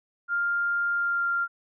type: tone with pitch glide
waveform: sine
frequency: 1400 to 1390.3 Hz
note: F6 to F6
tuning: +4 to -8 cents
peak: -23 dBFS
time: 0.28-1.48 s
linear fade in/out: 50 ms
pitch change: -12 cents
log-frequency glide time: 0.95-1.27 s
effects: none